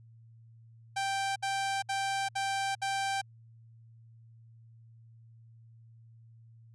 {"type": "tone bursts", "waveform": "sawtooth", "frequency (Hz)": 784, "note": "G5", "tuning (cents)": 0, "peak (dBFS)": -26, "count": 5, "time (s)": [0.96, 3.216], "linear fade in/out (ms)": 10, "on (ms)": 400, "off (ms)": 64, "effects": ["added 114 Hz sine -53 dBFS peak until 6.74 s", "resampled to 22050 Hz"]}